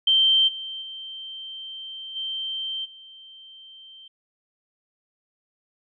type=tone with level steps; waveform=sine; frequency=3130 Hz; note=G7; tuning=3 cents flat; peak=-15 / -31 / -34 / -27 / -43 dBFS; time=0.07-4.08 s; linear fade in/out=5 ms; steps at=0.47 / 0.81 / 2.15 / 2.84 s; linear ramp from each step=20 ms; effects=none